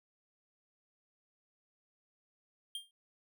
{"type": "tone with exponential decay", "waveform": "square", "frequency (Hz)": 3200, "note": "G7", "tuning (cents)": 35, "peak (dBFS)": -36, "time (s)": [2.75, 2.91], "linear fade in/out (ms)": 2, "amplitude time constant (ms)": 34, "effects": []}